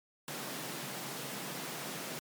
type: high-pass noise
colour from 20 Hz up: pink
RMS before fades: -41 dBFS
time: 0.28-2.19 s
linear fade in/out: 0 ms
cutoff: 130 Hz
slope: 96 dB/octave
effects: MP3 96 kbps